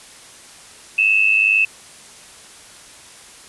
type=tone pair together; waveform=sine; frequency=2569 / 2671 Hz; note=E7 / E7; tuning=-45 / +22 cents; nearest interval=minor second; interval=67 cents; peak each=-15 dBFS; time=0.98-1.65 s; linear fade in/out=5 ms; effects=white hiss -42 dBFS RMS until 3.48 s + resampled to 24000 Hz